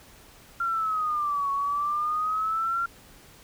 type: exponential two-way sweep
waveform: sine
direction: down then up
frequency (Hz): 1385 to 1108.7 to 1385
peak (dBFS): -24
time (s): 0.6-2.86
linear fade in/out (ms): 5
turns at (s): 1.51
effects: pink hiss -52 dBFS RMS until 3.43 s